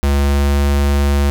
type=tone with pitch glide; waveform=square; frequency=70.4 to 70.81 Hz; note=C#2 to C#2; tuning=+27 to +37 cents; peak=-12 dBFS; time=0.03-1.3 s; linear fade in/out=0 ms; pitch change=+10 cents; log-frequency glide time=0.2-0.54 s; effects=none